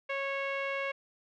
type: tone with low-pass filter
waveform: sawtooth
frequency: 550 Hz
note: C#5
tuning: 14 cents flat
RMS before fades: -34 dBFS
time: 0.09-0.92 s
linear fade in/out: 10 ms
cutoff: 2400 Hz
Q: 3.7
effects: none